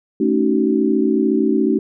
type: chord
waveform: sine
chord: D# half-diminished seventh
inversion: second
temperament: equal with one note detuned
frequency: 220 / 277.2 / 311.1 / 379.1 Hz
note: A3 / C#4 / D#4 / F#4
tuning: 0 / 0 / 0 / +42 cents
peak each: -19 dBFS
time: 0.2-1.79 s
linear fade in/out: 5 ms
effects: none